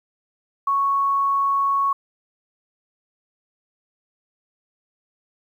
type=tone; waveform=sine; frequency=1108 Hz; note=C#6; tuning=1 cent flat; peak=-17 dBFS; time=0.67-1.93 s; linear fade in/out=5 ms; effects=9-bit